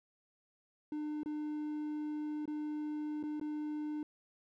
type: tone with dropouts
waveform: triangle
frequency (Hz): 301.2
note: D4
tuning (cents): +44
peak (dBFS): -34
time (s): 0.92-4.03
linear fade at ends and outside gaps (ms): 2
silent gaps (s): 1.233-1.259 / 2.456-2.477 / 3.229-3.236 / 3.398-3.412
effects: none